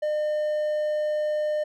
triangle tone, 605 Hz, D#5, 49 cents flat, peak -21 dBFS, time 0.02-1.64 s, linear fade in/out 10 ms, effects none

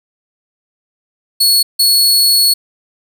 sawtooth tone bursts at uneven times, 4376 Hz, C#8, 23 cents flat, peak -5 dBFS, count 2, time 1.4-1.63 / 1.79-2.54 s, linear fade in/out 10 ms, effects none

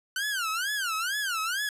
sawtooth tone with vibrato, 1480 Hz, F#6, in tune, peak -24 dBFS, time 0.16-1.69 s, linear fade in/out 2 ms, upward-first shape sine, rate 2.2 Hz, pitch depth 250 cents each way, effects resampled to 32000 Hz

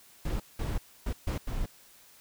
brown noise bursts at uneven times, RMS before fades -31 dBFS, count 5, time 0.25-0.4 / 0.59-0.78 / 1.06-1.13 / 1.27-1.38 / 1.47-1.66 s, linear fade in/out 5 ms, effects white hiss -57 dBFS RMS until 2.2 s

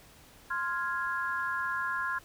sine chord, F minor, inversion second, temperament equal, 1046.5 / 1396.9 / 1661.2 Hz, C6 / F6 / Ab6, 0 / 0 / 0 cents, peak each -34 dBFS, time 0.5-2.19 s, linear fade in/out 10 ms, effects pink hiss -56 dBFS RMS until 2.24 s

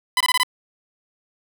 15% pulse tone bursts, 1002 Hz, B5, 25 cents sharp, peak -9 dBFS, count 5, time 0.17-0.433 s, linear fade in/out 2 ms, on 35 ms, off 22 ms, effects none

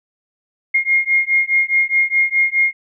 sine beating tone pair, 2134 / 2138.8 Hz, C7 / C7, +34 / +37 cents, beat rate 4.8 Hz, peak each -16 dBFS, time 0.74-2.73 s, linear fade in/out 10 ms, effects none

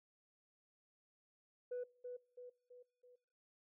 sine tone with echo, 493.9 Hz, B4, in tune, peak -38 dBFS, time 1.71-1.84 s, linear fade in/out 10 ms, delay 330 ms, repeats 4, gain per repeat -6 dB, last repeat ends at 3.16 s, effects noise-tail reverb RT60 0.6 s tail -23 dB re dry + tanh soft clip ceiling -38 dBFS

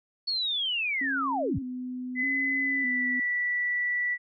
sine linear sweep, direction down, 4435 to 50.1 Hz, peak -26 dBFS, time 0.27-1.59 s, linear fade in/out 10 ms
sine tone with vibrato, 261.6 Hz, C4, in tune, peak -32 dBFS, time 1.01-3.2 s, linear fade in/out 5 ms, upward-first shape square, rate 0.82 Hz, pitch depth 66 cents each way
sine tone with pitch glide, 2019 to 1959.3 Hz, B6 to B6, +38 to -14 cents, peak -25 dBFS, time 2.15-4.18 s, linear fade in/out 50 ms, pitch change -52 cents, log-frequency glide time 2.57-3.08 s
effects none

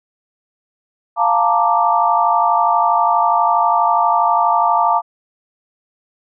sine chord, Bb major seventh, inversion second, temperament equal, 698.5 / 880 / 932.3 / 1174.7 Hz, F5 / A5 / Bb5 / D6, 0 / 0 / 0 / 0 cents, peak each -17 dBFS, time 1.16-5.02 s, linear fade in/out 50 ms, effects none

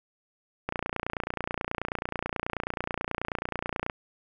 click train, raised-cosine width 0.5 ms, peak -14 dBFS, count 95, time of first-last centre 0.69-3.898 s, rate 29.3 Hz, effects none

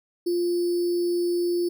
sine tone with sample-and-hold, 349.2 Hz, F4, in tune, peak -21 dBFS, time 0.26-1.69 s, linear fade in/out 10 ms, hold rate 4900 Hz, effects none

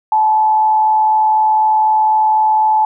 sine tone with frequency modulation, 866 Hz, A5, 28 cents flat, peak -9 dBFS, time 0.12-2.85 s, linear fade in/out 2 ms, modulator 104 Hz, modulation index 0.28, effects none

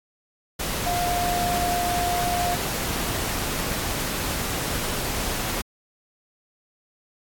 sine tone in noise, 706 Hz, F5, 19 cents sharp, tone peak -23 dBFS, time 0.86-2.55 s, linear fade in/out 10 ms, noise pink, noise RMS -27 dBFS, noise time 0.59-5.62 s, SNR +1 dB, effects AAC 64 kbps

